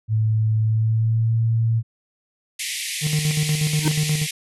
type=tone with pitch glide; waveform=sine; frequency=109.6 to 113.79 Hz; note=A2 to A#2; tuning=-6 to -41 cents; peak=-16 dBFS; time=0.08-1.83 s; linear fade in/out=50 ms; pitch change=+65 cents; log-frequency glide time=0.61-1.35 s
type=band-pass noise; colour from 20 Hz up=pink; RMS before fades=-28 dBFS; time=2.59-4.31 s; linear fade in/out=5 ms; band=1900 to 12000 Hz; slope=96 dB/octave
type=tone with tremolo; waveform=triangle; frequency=151.9 Hz; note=D#3; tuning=41 cents flat; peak=-15 dBFS; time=3.01-4.27 s; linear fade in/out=50 ms; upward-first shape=square; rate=8.3 Hz; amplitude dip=55%
type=tone with exponential growth; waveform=square; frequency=309.4 Hz; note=D#4; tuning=10 cents flat; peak=-16 dBFS; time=3.79-3.88 s; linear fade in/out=1 ms; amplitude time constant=19 ms
effects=none